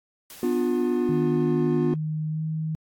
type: noise with exponential decay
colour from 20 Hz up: white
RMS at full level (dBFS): -42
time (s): 0.3-1.91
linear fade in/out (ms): 1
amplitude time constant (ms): 350
type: chord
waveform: triangle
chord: B diminished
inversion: none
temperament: just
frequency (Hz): 246.9 / 296.3 / 355.6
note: B3 / D4 / F4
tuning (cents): 0 / +15 / +31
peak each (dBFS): -23 / -27 / -22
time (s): 0.43-1.94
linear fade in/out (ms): 2
type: tone with pitch glide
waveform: sine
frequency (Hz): 155.1 to 157.63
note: D#3 to D#3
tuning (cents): -5 to +23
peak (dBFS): -25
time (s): 1.09-2.75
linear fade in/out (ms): 0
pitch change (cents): +28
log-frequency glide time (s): 2.29-2.42
effects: AAC 64 kbps